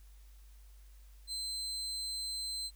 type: tone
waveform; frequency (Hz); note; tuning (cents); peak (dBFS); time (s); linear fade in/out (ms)
35% pulse; 4100; C8; -36; -35; 1.27-2.71; 50
effects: added 50 Hz sine -53 dBFS peak until 2.75 s + white hiss -68 dBFS RMS until 2.75 s